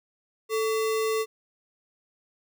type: tone with sample-and-hold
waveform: sine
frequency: 440 Hz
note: A4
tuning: in tune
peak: -23 dBFS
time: 0.49-1.26 s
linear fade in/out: 50 ms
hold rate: 1575 Hz
effects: none